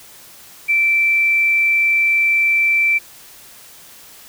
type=tone; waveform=sine; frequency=2336 Hz; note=D7; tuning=10 cents flat; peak=-12 dBFS; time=0.68-2.99 s; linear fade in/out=20 ms; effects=white hiss -42 dBFS RMS until 4.28 s